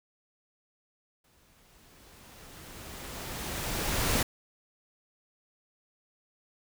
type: noise with exponential growth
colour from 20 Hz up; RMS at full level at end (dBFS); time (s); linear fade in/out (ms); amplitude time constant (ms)
pink; -26; 1.24-4.23; 5; 650
effects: none